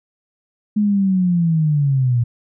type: linear sweep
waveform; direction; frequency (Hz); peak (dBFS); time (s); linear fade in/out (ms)
sine; down; 212.4 to 116.2; -13; 0.76-2.24; 10
effects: none